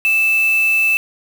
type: tone with quantisation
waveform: sine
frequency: 2637 Hz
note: E7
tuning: in tune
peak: -12 dBFS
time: 0.05-0.97 s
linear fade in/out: 0 ms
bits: 4
effects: none